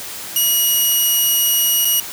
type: tone with dropouts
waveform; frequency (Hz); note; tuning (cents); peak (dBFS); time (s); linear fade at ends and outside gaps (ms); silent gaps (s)
5% pulse; 2900; F#7; -35; -5; 0.36-2; 2; 1.848-1.852
effects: white hiss -30 dBFS RMS until 2.12 s + high-pass 60 Hz 12 dB/octave